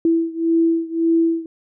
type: beating tone pair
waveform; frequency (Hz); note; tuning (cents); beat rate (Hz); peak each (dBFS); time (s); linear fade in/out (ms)
sine; 329.8 / 331.6; E4 / E4; +1 / +10; 1.8; -17 / -19; 0.05-1.46; 2
effects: none